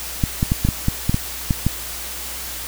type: clicks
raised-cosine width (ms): 5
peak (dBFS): -4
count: 10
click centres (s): 0.238 / 0.429 / 0.519 / 0.65 / 0.688 / 0.884 / 1.095 / 1.144 / 1.508 / 1.666
effects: added 60 Hz sine -38 dBFS peak until 2.67 s + white hiss -30 dBFS RMS until 2.67 s